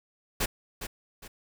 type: noise with echo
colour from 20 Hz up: pink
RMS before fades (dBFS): -27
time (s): 0.4-0.46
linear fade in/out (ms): 10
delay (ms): 410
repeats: 2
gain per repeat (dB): -9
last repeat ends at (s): 1.28
effects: none